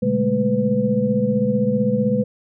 sine tone cluster, 120.9 / 143.8 / 204.4 / 220 / 500 Hz, B2 / D3 / G#3 / A3 / B4, -36 / -36 / -27 / 0 / +21 cents, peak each -27 / -28 / -20 / -22 / -21 dBFS, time 0.02-2.24 s, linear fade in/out 10 ms, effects none

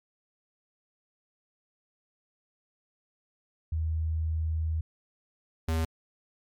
sine / square tone pair in turn, 79.8 / 80.87 Hz, D#2 / E2, +44 / -33 cents, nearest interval unison, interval 23 cents, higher second, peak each -26 / -26 dBFS, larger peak neither, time 3.72-4.81 / 5.68-5.85 s, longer first, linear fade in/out 5 ms, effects MP3 96 kbps

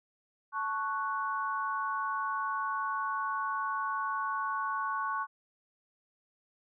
sine chord, F# minor, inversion first, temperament equal, 880 / 1108.7 / 1480 Hz, A5 / C#6 / F#6, 0 / 0 / 0 cents, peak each -38 / -32 / -37 dBFS, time 0.52-5.27 s, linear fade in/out 50 ms, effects none

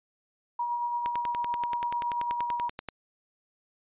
sine tone with tremolo, 956 Hz, A#5, 43 cents sharp, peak -26 dBFS, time 0.59-2.69 s, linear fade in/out 5 ms, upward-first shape sine, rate 8.9 Hz, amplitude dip 35%
click train, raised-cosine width 0.3 ms, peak -19 dBFS, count 20, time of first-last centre 1.06-2.887 s, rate 10.4 Hz
effects resampled to 8000 Hz

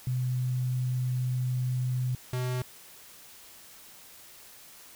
sine / square tone pair in turn, 126.5 / 126.02 Hz, B2 / B2, +42 / +35 cents, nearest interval unison, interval 7 cents, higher first, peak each -26 / -29 dBFS, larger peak first, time 0.07-2.15 / 2.33-2.62 s, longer first, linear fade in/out 2 ms, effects white hiss -51 dBFS RMS until 4.95 s

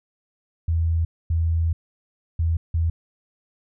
sine tone bursts at uneven times, 82.41 Hz, E2, in tune, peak -18 dBFS, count 4, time 0.68-1.05 / 1.3-1.73 / 2.39-2.57 / 2.74-2.9 s, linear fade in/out 5 ms, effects none

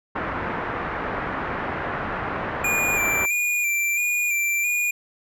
white low-pass noise, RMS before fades -28 dBFS, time 0.15-3.26 s, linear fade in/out 10 ms, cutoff 1700 Hz, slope 24 dB/octave
square tone with vibrato, 2396 Hz, D7, 34 cents sharp, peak -21 dBFS, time 2.64-4.91 s, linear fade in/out 5 ms, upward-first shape square, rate 1.5 Hz, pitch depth 30 cents each way
effects none

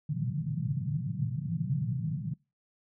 pink band-pass noise, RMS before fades -32 dBFS, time 0.09-2.34 s, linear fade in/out 5 ms, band 120 to 170 Hz, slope 48 dB/octave, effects noise-tail reverb RT60 0.3 s tail -25 dB re dry

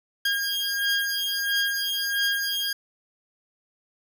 20% pulse beating tone pair, 1620 / 1621.5 Hz, G#6 / G#6, -43 / -42 cents, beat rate 1.5 Hz, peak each -22 dBFS, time 0.25-2.73 s, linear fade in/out 5 ms, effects none

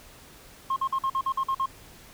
sine tone bursts, 1070 Hz, C6, 38 cents sharp, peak -21 dBFS, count 9, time 0.7-1.659 s, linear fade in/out 5 ms, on 63 ms, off 49 ms, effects tanh soft clip ceiling -21 dBFS + pink hiss -50 dBFS RMS until 2.13 s

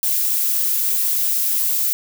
violet noise, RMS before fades -19 dBFS, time 0.03-1.93 s, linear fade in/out 0 ms, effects none

